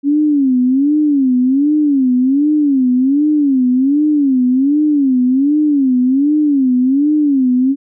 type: tone with vibrato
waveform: sine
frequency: 275.2 Hz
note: C#4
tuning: 12 cents flat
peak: -9 dBFS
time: 0.03-7.76 s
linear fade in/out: 50 ms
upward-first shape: sine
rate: 1.3 Hz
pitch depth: 170 cents each way
effects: none